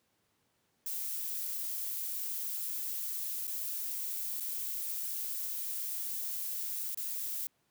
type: noise with dropouts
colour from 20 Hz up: violet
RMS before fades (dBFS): -37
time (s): 0.86-7.47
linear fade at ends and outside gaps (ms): 2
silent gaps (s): 3.471-3.476 / 4.401-4.405 / 6.947-6.973
effects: pink hiss -75 dBFS RMS until 7.7 s + high-pass 100 Hz 12 dB/octave